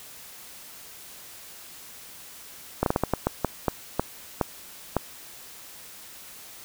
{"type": "slowing click train", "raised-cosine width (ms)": 1, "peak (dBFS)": -7, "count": 12, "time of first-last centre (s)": [2.83, 4.967], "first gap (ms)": 32, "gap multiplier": 1.33, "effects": ["white hiss -45 dBFS RMS until 6.64 s"]}